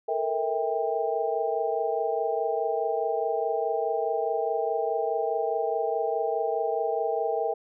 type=tone cluster; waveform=sine; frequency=445.3 / 470.1 / 649 / 794 Hz; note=A4 / A#4 / E5 / G5; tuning=+21 / +15 / -27 / +22 cents; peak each=-30 dBFS; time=0.08-7.54 s; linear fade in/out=10 ms; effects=none